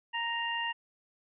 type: harmonic tone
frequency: 932.3 Hz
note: A#5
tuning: in tune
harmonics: 1 / 2 / 3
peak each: -35 / -35 / -35 dBFS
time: 0.13-0.73 s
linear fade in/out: 20 ms
effects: none